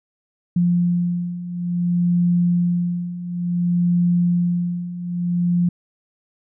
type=beating tone pair; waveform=sine; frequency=174.61 / 175.18 Hz; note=F3 / F3; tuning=0 / +6 cents; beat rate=0.57 Hz; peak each=-22 / -18 dBFS; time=0.56-5.69 s; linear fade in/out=5 ms; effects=none